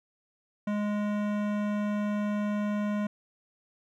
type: tone with hard clipping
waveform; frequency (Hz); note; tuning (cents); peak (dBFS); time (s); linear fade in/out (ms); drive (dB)
sine; 207.7; G#3; 0; -29; 0.67-3.07; 5; 17
effects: none

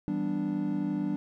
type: chord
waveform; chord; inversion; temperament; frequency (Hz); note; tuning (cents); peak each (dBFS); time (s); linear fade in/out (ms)
triangle; E minor seventh; none; equal; 164.81 / 196 / 246.9 / 293.7; E3 / G3 / B3 / D4; 0 / 0 / 0 / 0; -35 / -30 / -35 / -29; 0.08-1.16; 0
effects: none

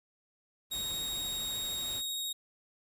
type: noise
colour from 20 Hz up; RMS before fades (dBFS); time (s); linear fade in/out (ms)
pink; -47; 0.7-2.03; 50
type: tone with vibrato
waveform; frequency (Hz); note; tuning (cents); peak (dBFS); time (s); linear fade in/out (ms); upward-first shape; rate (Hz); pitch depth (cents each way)
sawtooth; 3761; A#7; +15; -31; 0.71-2.33; 10; triangle; 13; 9
effects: none

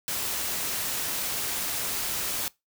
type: noise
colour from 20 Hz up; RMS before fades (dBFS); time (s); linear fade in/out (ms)
white; -30; 0.08-2.48; 0
effects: noise-tail reverb RT60 0.2 s tail -22 dB re dry

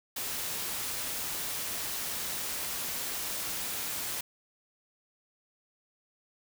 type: noise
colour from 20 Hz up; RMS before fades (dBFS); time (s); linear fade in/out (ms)
white; -35; 0.16-4.21; 5
effects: none

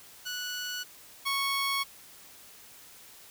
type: tone pair in turn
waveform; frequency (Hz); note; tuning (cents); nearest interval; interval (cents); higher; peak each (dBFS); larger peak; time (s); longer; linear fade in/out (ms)
15% pulse; 1475 / 1105; F#6 / C#6; -6 / -6; perfect fourth; 500; first; -27 / -21; second; 0.25-0.84 / 1.25-1.84; neither; 20
effects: white hiss -52 dBFS RMS until 3.3 s

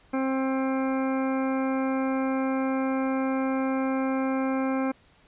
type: harmonic tone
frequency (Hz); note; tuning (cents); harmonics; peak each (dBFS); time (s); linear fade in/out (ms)
265; C4; +22; 1 / 2 / 3 / 4 / 5 / 6 / 8 / 9; -25 / -31 / -35 / -37 / -39 / -41 / -43 / -44; 0.13-4.92; 10
effects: pink hiss -59 dBFS RMS until 5.27 s + resampled to 8000 Hz

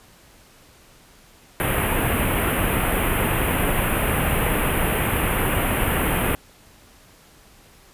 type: band-stop noise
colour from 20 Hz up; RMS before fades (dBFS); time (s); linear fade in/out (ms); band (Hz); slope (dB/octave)
pink; -21; 1.6-6.35; 0; 3000 to 9700; 48
effects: pink hiss -51 dBFS RMS until 7.93 s + resampled to 32000 Hz

